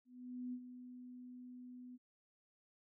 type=tone with ADSR envelope; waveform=sine; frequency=249.1 Hz; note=B3; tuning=15 cents sharp; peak=-40 dBFS; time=0.05-1.98 s; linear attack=480 ms; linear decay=65 ms; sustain=-10 dB; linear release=32 ms; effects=none